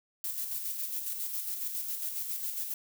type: noise with tremolo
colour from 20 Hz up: violet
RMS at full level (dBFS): -34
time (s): 0.24-2.74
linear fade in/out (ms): 2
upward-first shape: square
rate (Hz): 7.3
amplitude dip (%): 40
effects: none